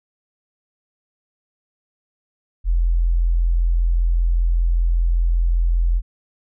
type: tone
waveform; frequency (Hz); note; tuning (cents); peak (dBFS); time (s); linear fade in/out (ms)
sine; 42.57; F1; -44; -14; 2.64-6.02; 50
effects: none